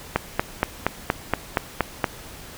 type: click train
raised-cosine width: 0.5 ms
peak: -3 dBFS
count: 9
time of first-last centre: 0.16-2.042 s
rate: 4.25 Hz
effects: pink hiss -41 dBFS RMS until 2.57 s